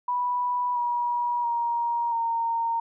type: tone with pitch steps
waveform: sine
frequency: 983 / 962.2 / 941.9 / 922 Hz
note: B5 / B5 / A#5 / A#5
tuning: -8 / -45 / +18 / -19 cents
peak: -23 dBFS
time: 0.08-2.8 s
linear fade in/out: 5 ms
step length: 680 ms
effects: none